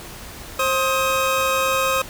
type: tone pair together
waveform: 25% pulse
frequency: 530 / 1260.6 Hz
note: C5 / D#6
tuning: +22 / +22 cents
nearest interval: octave + minor third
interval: 1500 cents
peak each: -17 / -17 dBFS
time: 0.59-2.02 s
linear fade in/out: 5 ms
effects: pink hiss -37 dBFS RMS until 2.09 s